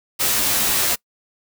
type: noise with comb filter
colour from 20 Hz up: white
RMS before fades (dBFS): -19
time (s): 0.19-0.96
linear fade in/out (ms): 20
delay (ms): 12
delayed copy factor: -1
effects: noise-tail reverb RT60 0.1 s tail -24 dB re dry